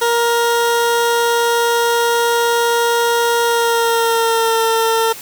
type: tone with pitch glide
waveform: 20% pulse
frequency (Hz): 469.6 to 452.3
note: A#4 to A4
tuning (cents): +13 to +48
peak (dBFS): -8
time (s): 0.01-5.13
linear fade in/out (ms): 10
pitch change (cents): -65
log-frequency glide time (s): 3.43-4.61
effects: white hiss -33 dBFS RMS until 5.21 s